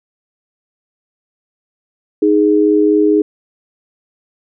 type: tone pair together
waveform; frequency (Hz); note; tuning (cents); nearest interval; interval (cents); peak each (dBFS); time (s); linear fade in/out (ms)
sine; 311.1 / 415.3; D#4 / G#4; 0 / 0; perfect fourth; 500; -11; 2.22-3.22; 5
effects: none